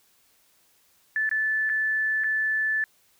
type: tone with dropouts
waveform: sine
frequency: 1747 Hz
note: A6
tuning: 13 cents flat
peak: -22 dBFS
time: 1.16-2.84 s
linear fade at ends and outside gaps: 1 ms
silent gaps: 1.292-1.313 / 1.693-1.697 / 2.237-2.242 s
effects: white hiss -63 dBFS RMS until 3.19 s